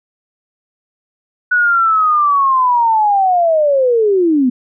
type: linear sweep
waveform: sine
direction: down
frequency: 1480 to 240 Hz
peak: -9 dBFS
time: 1.51-4.5 s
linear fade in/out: 10 ms
effects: none